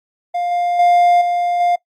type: tone with level steps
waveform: triangle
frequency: 703 Hz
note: F5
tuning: 11 cents sharp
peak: -15 / -13 / -7 / -13 / -10 dBFS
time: 0.34-1.76 s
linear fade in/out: 10 ms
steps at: 0.51 / 0.79 / 1.21 / 1.6 s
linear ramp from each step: 5 ms
effects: noise-tail reverb RT60 0.1 s tail -21 dB re dry + Opus 48 kbps